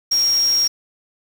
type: tone in noise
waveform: sine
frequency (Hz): 5588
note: F8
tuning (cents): 0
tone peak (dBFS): -14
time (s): 0.11-0.68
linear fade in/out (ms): 10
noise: white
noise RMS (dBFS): -32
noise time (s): 0.11-0.68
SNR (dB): +15
effects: none